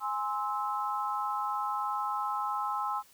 sine chord, Ab augmented, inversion none, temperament equal with one note detuned, 830.6 / 1046.5 / 1303.4 Hz, Ab5 / C6 / E6, 0 / 0 / -20 cents, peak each -34 dBFS, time 0-3.03 s, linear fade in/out 50 ms, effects white hiss -60 dBFS RMS until 3.13 s

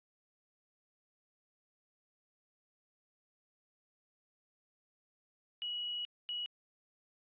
sine tone bursts at uneven times, 2918 Hz, F#7, 25 cents flat, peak -36 dBFS, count 2, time 5.62-6.05 / 6.29-6.46 s, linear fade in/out 0 ms, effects resampled to 8000 Hz + 13-bit

